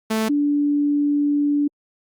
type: tone pair in turn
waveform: sawtooth / sine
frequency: 220 / 290.3 Hz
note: A3 / D4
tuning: 0 / -20 cents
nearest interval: perfect fourth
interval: 480 cents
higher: second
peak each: -15 / -16 dBFS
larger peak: first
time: 0.1-0.29 / 0.29-1.68 s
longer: second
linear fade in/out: 10 ms
effects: Opus 48 kbps